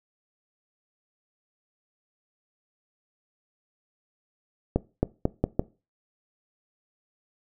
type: accelerating click train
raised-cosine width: 2 ms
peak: -8 dBFS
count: 5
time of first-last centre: 4.76-5.594 s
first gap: 270 ms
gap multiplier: 0.83
effects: noise-tail reverb RT60 0.3 s tail -20 dB re dry